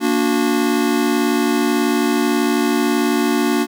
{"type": "chord", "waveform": "square", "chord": "Bb augmented", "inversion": "none", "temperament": "just", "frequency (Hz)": [233.1, 291.4, 364.2], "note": ["Bb3", "D4", "F#4"], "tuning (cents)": [0, -13, -27], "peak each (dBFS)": [-20, -19, -21], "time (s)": [0, 3.67], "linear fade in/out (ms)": 50, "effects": []}